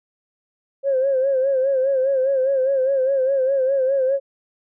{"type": "tone with vibrato", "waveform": "sine", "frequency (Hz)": 534, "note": "C5", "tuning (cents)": 35, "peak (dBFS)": -15, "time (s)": [0.83, 4.2], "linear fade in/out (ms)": 50, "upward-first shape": "sine", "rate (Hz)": 4.9, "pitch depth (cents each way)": 69, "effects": ["tanh soft clip ceiling -11 dBFS"]}